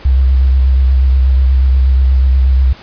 sine tone with vibrato, 65.41 Hz, C2, in tune, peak -6 dBFS, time 0.05-2.73 s, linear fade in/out 5 ms, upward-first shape sine, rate 8.3 Hz, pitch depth 38 cents each way, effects pink hiss -36 dBFS RMS until 2.82 s + resampled to 11025 Hz

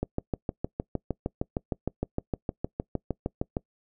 click train, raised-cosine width 2 ms, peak -14 dBFS, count 24, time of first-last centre 0.03-3.568 s, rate 6.5 Hz, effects noise-tail reverb RT60 0.1 s tail -24 dB re dry

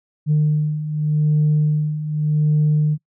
sine beating tone pair, 150.8 / 151.65 Hz, D3 / D#3, +46 / -44 cents, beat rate 0.85 Hz, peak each -20 / -15 dBFS, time 0.26-2.98 s, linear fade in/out 50 ms, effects noise-tail reverb RT60 0.1 s tail -25 dB re dry + tanh soft clip ceiling -10 dBFS

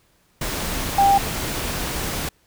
sine tone in noise, 794 Hz, G5, 22 cents sharp, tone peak -12 dBFS, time 0.98-1.18 s, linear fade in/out 5 ms, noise pink, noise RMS -26 dBFS, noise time 0.41-2.29 s, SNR +11 dB, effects pink hiss -61 dBFS RMS until 2.46 s

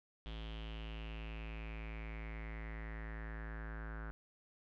square tone with low-pass filter sweep, 54.8 Hz, A1, 6 cents flat, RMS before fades -45 dBFS, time 0.26-4.11 s, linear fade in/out 0 ms, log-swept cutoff 3300 to 1500 Hz, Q 6.1, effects none

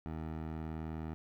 15% pulse tone with low-pass filter, 79.4 Hz, D#2, 36 cents sharp, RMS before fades -41 dBFS, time 0.06-1.14 s, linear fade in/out 0 ms, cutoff 1700 Hz, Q 0.55, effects 11-bit

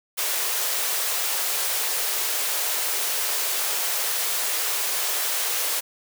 white high-pass noise, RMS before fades -25 dBFS, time 0.17-5.81 s, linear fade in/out 20 ms, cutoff 380 Hz, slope 48 dB/octave, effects none

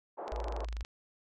pink band-pass noise, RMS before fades -41 dBFS, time 0.17-0.66 s, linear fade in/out 20 ms, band 410 to 940 Hz, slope 24 dB/octave
click train, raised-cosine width 0.2 ms, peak -28 dBFS, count 15, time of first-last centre 0.28-0.849 s, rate 24.6 Hz
sine tone, 54.9 Hz, A1, 3 cents flat, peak -35 dBFS, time 0.32-0.83 s, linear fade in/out 0 ms
effects none

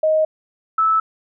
sine tone pair in turn, 626 / 1308.9 Hz, D#5 / E6, +10 / -13 cents, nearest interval octave + minor second, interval 1277 cents, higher second, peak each -13 dBFS, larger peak neither, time 0.03-0.25 / 0.78-1 s, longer neither, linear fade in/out 5 ms, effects none

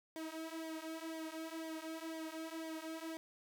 sawtooth tone with flanger, 321.7 Hz, E4, 42 cents flat, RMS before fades -45 dBFS, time 0.16-3.17 s, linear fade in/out 0 ms, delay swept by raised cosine 0.72 to 4.22 ms, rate 2 Hz, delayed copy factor -0.85, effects none

